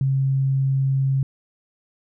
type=tone; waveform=sine; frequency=135 Hz; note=C#3; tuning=45 cents flat; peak=-17 dBFS; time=0.01-1.23 s; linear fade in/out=2 ms; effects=none